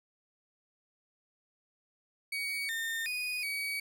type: tone with pitch steps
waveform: 35% pulse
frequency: 2251 / 1818 / 2479 / 2264 Hz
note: C#7 / A#6 / D#7 / C#7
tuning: +26 / -44 / -7 / +36 cents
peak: -31 dBFS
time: 2.32-3.8 s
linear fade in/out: 5 ms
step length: 370 ms
effects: none